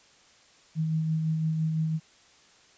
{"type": "tone with tremolo", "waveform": "sine", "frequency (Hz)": 158.8, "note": "D#3", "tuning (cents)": 36, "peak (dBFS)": -23, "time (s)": [0.75, 2], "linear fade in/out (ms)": 50, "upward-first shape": "sine", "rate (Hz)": 5.9, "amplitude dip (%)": 30, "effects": ["white hiss -58 dBFS RMS until 2.77 s", "resampled to 16000 Hz"]}